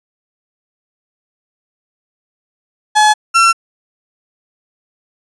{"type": "tone pair in turn", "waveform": "35% pulse", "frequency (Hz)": [851, 1352.9], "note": ["G#5", "E6"], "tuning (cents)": [42, 45], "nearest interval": "minor sixth", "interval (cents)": 803, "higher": "second", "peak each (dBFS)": -5, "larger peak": "neither", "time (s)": [[2.95, 3.14], [3.34, 3.53]], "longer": "neither", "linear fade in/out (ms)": 20, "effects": ["resampled to 22050 Hz"]}